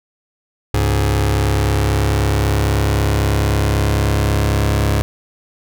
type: tone pair together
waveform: sawtooth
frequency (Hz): 69.21 / 103.83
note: C#2 / G#2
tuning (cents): -2 / 0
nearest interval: perfect fifth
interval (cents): 702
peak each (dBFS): -12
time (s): 0.74-5.02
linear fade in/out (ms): 0
effects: none